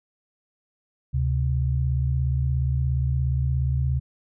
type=tone pair together; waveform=sine; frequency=72.96 / 130 Hz; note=D2 / C3; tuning=-11 / -11 cents; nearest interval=minor seventh; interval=1000 cents; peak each=-23 dBFS; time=1.13-4 s; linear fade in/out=20 ms; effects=none

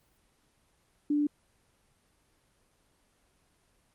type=tone; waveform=sine; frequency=293.7 Hz; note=D4; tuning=in tune; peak=-24 dBFS; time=1.1-1.27 s; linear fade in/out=5 ms; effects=pink hiss -69 dBFS RMS until 3.94 s + Opus 24 kbps

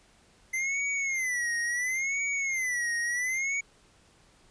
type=tone with vibrato; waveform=square; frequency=2054 Hz; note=C7; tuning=33 cents flat; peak=-28 dBFS; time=0.53-3.61 s; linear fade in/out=10 ms; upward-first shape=sine; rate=0.72 Hz; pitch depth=160 cents each way; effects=pink hiss -61 dBFS RMS until 4.5 s + resampled to 22050 Hz

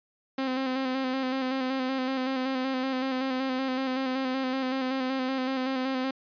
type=tone with vibrato; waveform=sawtooth; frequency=261.6 Hz; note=C4; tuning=in tune; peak=-23 dBFS; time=0.38-6.11 s; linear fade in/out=5 ms; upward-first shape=square; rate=5.3 Hz; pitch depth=32 cents each way; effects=resampled to 11025 Hz

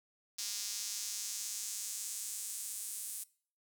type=tone with high-pass filter sweep; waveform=square; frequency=109.2 Hz; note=A2; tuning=13 cents flat; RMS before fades=-41 dBFS; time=0.38-3.24 s; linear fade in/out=10 ms; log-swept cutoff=5300 to 9400 Hz; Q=1.8; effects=noise-tail reverb RT60 0.5 s tail -22 dB re dry

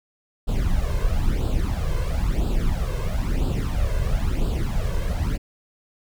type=noise with flanger; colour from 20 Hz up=brown; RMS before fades=-22 dBFS; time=0.47-5.38 s; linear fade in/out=20 ms; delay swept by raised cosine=0.24 to 1.94 ms; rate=1 Hz; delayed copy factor=+0.75; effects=none

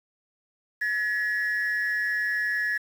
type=tone pair together; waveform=sine; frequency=1700 / 1904.4 Hz; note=G#6 / A#6; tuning=+40 / +37 cents; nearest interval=major second; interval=197 cents; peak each=-24 / -27 dBFS; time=0.81-2.78 s; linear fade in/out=10 ms; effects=tanh soft clip ceiling -20 dBFS + 8-bit

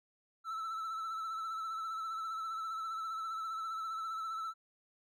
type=tone with vibrato; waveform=triangle; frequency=1318.5 Hz; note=E6; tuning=in tune; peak=-35 dBFS; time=0.44-4.54 s; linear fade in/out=50 ms; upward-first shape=triangle; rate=15 Hz; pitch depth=45 cents each way; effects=none

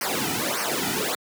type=noise with flanger; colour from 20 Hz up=pink; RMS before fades=-26 dBFS; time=0.01-1.15 s; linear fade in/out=2 ms; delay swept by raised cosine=0.27 to 1.87 ms; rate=1.7 Hz; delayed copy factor=-1; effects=high-pass 150 Hz 12 dB/octave

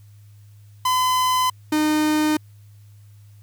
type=tone pair in turn; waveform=45% pulse; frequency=1015 / 306 Hz; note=B5 / D#4; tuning=+47 / -29 cents; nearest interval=octave + major sixth; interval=2076 cents; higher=first; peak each=-17 dBFS; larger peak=neither; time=0.85-1.5 / 1.72-2.37 s; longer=neither; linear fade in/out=5 ms; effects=added 103 Hz sine -44 dBFS peak until 3.42 s + white hiss -62 dBFS RMS until 3.42 s

